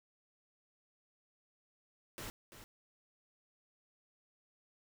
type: noise with echo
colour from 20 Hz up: pink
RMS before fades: -45 dBFS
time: 2.18-2.3 s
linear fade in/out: 0 ms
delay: 340 ms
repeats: 1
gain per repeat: -10 dB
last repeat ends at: 2.64 s
effects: none